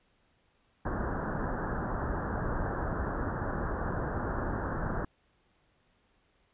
pink low-pass noise, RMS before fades -33 dBFS, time 0.85-5.05 s, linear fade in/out 5 ms, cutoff 1700 Hz, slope 96 dB/octave, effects pink hiss -70 dBFS RMS until 6.53 s + resampled to 8000 Hz

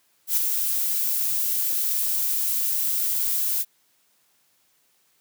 violet noise with ADSR envelope, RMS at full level -19 dBFS, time 0.27-3.65 s, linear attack 100 ms, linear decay 11 ms, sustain -5 dB, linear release 44 ms, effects white hiss -65 dBFS RMS until 5.2 s + high-pass 100 Hz 12 dB/octave

